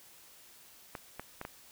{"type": "clicks", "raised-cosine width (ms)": 0.5, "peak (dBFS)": -24, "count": 4, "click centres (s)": [0.952, 1.196, 1.414, 1.451], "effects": ["white hiss -57 dBFS RMS until 1.71 s"]}